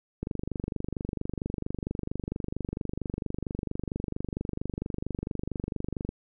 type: click train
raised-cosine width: 3 ms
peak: -18 dBFS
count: 144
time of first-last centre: 0.23-6.091 s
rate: 24.4 Hz
effects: none